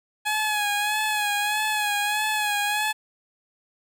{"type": "tone with vibrato", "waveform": "15% pulse", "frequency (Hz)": 840, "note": "G#5", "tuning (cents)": 19, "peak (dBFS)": -16, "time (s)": [0.25, 2.93], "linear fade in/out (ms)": 20, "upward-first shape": "sine", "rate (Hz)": 1.6, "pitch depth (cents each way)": 43, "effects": []}